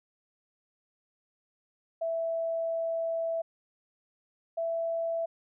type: tone pair in turn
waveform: sine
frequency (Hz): 660 / 663.8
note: E5 / E5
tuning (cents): +2 / +12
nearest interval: unison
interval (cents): 10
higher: second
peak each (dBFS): -28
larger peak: neither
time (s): 2.01-3.42 / 4.57-5.26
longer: first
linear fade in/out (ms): 10
effects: none